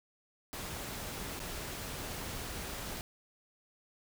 pink noise with dropouts, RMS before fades -41 dBFS, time 0.53-3.01 s, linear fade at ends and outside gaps 0 ms, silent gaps 1.393-1.401 s, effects none

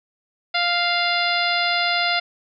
harmonic tone with a mistuned harmonic, 698.5 Hz, F5, in tune, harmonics 1 / 2 / 3 / 4 / 5 / 6 / 7, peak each -24 / -25 / -24 / -28 / -27 / -28 / -29 dBFS, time 0.54-2.2 s, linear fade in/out 10 ms, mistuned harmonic 6, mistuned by -19 cents, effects none

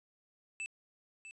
square tone with echo, 2637 Hz, E7, in tune, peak -38 dBFS, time 0.6-0.66 s, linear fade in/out 0 ms, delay 650 ms, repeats 1, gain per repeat -10 dB, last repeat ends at 1.31 s, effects resampled to 24000 Hz + 12-bit

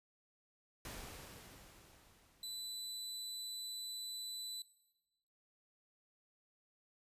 pink noise with exponential decay, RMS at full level -47 dBFS, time 0.85-3.52 s, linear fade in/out 1 ms, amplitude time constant 580 ms
sawtooth tone, 3992 Hz, B7, 18 cents sharp, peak -40 dBFS, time 2.43-4.62 s, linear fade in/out 2 ms
effects noise-tail reverb RT60 1.0 s tail -17 dB re dry + resampled to 32000 Hz

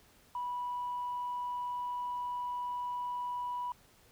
sine tone, 981 Hz, B5, 12 cents flat, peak -33 dBFS, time 0.35-3.72 s, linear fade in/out 2 ms, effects tanh soft clip ceiling -30 dBFS + pink hiss -63 dBFS RMS until 4.11 s

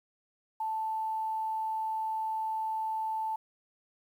sine tone with quantisation, 880 Hz, A5, in tune, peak -30 dBFS, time 0.6-3.36 s, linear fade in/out 5 ms, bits 10, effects none

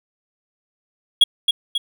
triangle tone with echo, 3322 Hz, G#7, in tune, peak -6 dBFS, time 1.21-1.24 s, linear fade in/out 5 ms, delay 270 ms, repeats 2, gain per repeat -5 dB, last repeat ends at 1.78 s, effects none

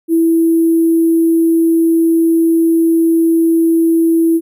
sine tone with sample-and-hold, 329.6 Hz, E4, in tune, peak -8 dBFS, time 0.08-4.41 s, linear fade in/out 50 ms, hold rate 11025 Hz, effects none

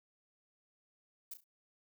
violet noise with echo, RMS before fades -44 dBFS, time 1.31-1.34 s, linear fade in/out 5 ms, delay 34 ms, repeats 3, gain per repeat -10 dB, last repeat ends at 1.442 s, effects none

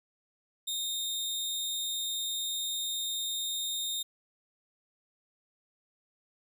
sawtooth tone with amplitude modulation, 3689 Hz, A#7, 19 cents flat, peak -27 dBFS, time 0.67-4.03 s, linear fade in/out 10 ms, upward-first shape sine, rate 245 Hz, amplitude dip 35%, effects none

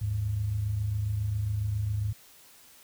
sine tone pair together, 77.78 / 105.12 Hz, D#2 / G#2, 0 / +21 cents, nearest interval perfect fourth, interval 521 cents, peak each -35 / -27 dBFS, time 0.01-2.13 s, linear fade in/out 10 ms, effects white hiss -55 dBFS RMS until 2.83 s

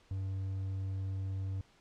triangle tone, 96 Hz, G2, 36 cents flat, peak -32 dBFS, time 0.11-1.61 s, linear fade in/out 0 ms, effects pink hiss -65 dBFS RMS until 1.8 s + low-pass 6000 Hz 12 dB/octave

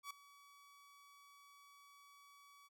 sawtooth tone with ADSR envelope, 1138 Hz, C#6, 45 cents sharp, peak -40 dBFS, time 0.03-2.69 s, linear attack 75 ms, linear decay 4 ms, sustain -18 dB, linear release 29 ms, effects none

